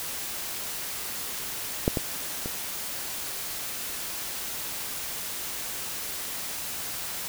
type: clicks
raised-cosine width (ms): 2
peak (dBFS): -7 / -12 / -19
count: 3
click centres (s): 1.879 / 1.972 / 2.459
effects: white hiss -34 dBFS RMS until 7.28 s